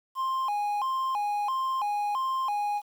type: tone with vibrato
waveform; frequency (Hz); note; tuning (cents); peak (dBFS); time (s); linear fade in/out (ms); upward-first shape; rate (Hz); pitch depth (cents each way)
triangle; 932.3; A#5; 0; -24; 0.15-2.82; 50; square; 1.5; 210
effects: 9-bit